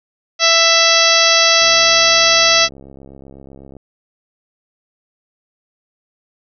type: harmonic tone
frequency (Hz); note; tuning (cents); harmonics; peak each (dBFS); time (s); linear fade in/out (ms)
663; E5; +10; 1 / 2 / 3 / 4 / 5 / 6 / 7 / 8 / 9; -18 / -18 / -18 / -18 / -18 / -18 / -18 / -18 / -18; 0.39-2.69; 50
type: click train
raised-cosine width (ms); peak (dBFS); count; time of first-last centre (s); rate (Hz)
2; -25; 147; 1.62-3.767; 68
effects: none